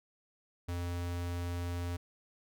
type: tone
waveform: square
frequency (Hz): 87.31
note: F2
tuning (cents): 0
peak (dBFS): -35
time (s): 0.68-1.97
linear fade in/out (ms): 10
effects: none